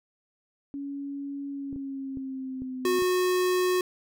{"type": "tone with pitch glide", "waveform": "sine", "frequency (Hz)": [280.5, 255.7], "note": ["C#4", "C4"], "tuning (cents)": [21, -40], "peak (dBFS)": -32, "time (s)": [0.74, 2.99], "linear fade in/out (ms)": 0, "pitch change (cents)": -161, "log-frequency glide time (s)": [1.49, 2.82]}
{"type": "clicks", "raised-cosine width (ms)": 3, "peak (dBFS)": -29, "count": 5, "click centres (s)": [1.728, 1.761, 2.172, 2.62, 3.022]}
{"type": "tone", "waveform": "square", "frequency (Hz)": 364.7, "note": "F#4", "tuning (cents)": -25, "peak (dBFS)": -23, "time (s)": [2.85, 3.81], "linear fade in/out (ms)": 2}
{"effects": []}